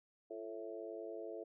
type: harmonic tone with a mistuned harmonic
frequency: 110 Hz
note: A2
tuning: in tune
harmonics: 3 / 4 / 5 / 6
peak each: -49 / -47 / -51 / -49 dBFS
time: 0.3-1.44 s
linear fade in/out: 10 ms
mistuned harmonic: 3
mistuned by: +60 cents
effects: none